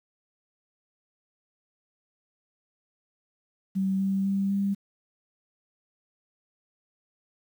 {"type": "tone with pitch steps", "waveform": "sine", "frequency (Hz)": [192, 194.12, 196.26, 198.43], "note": ["G3", "G3", "G3", "G3"], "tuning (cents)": [-36, -17, 2, 21], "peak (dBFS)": -23, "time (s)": [3.75, 4.75], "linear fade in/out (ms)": 20, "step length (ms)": 250, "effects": ["9-bit"]}